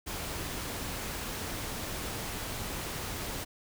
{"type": "noise", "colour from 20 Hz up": "pink", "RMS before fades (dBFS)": -37, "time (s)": [0.06, 3.45], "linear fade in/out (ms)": 20, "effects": []}